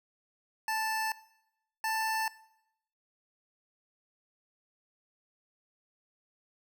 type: tone pair in turn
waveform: 25% pulse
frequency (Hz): 880 / 884.1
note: A5 / A5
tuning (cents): 0 / +8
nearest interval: unison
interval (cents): 8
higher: second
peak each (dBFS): -26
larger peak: neither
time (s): 0.68-1.12 / 1.84-2.28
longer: neither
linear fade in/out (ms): 2
effects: noise-tail reverb RT60 0.8 s tail -19 dB re dry